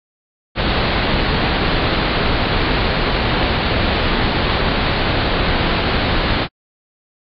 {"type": "low-pass noise", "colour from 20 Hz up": "pink", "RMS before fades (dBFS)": -17, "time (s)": [0.55, 6.48], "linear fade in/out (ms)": 50, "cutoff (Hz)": 4500, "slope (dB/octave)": 96, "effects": ["AAC 48 kbps"]}